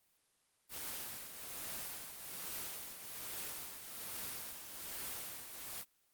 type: noise with tremolo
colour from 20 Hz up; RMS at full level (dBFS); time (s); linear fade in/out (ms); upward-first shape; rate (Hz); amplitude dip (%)
white; -42; 0.69-5.85; 50; triangle; 1.2; 60
effects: white hiss -75 dBFS RMS until 6.13 s + Opus 24 kbps